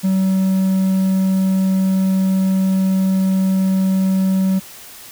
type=tone; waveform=triangle; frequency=190 Hz; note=F#3; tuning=46 cents sharp; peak=-11 dBFS; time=0.03-4.6 s; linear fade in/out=20 ms; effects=white hiss -38 dBFS RMS until 5.11 s